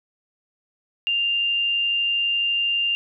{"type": "tone with amplitude modulation", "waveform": "sine", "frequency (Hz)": 2794, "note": "F7", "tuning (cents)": 0, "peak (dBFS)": -18, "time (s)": [1.07, 2.95], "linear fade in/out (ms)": 0, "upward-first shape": "sine", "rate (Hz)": 112, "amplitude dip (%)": 25, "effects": []}